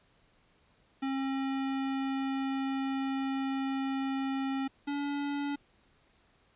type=tone pair in turn; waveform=square; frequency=269.4 / 285.4 Hz; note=C#4 / D4; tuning=-49 / -49 cents; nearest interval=minor second; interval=100 cents; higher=second; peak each=-31 / -32 dBFS; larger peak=first; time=1.02-4.68 / 4.87-5.56 s; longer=first; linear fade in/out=10 ms; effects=pink hiss -67 dBFS RMS until 6.55 s + resampled to 8000 Hz